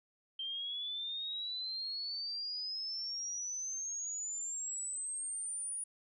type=exponential sweep; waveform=sine; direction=up; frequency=3136 to 9710 Hz; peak=-37 dBFS; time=0.39-5.84 s; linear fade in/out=5 ms; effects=none